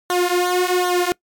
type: tone with flanger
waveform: sawtooth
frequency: 358.8 Hz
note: F4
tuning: 47 cents sharp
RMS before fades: -18 dBFS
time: 0.1-1.12 s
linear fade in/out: 0 ms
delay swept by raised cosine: 0.4 to 5.2 ms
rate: 1.3 Hz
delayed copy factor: -0.9
effects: noise-tail reverb RT60 0.1 s tail -23 dB re dry + MP3 96 kbps